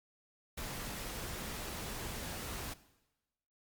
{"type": "noise", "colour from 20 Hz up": "pink", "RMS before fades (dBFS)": -42, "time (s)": [0.57, 2.74], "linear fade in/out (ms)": 10, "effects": ["noise-tail reverb RT60 1.0 s tail -17 dB re dry", "Opus 48 kbps"]}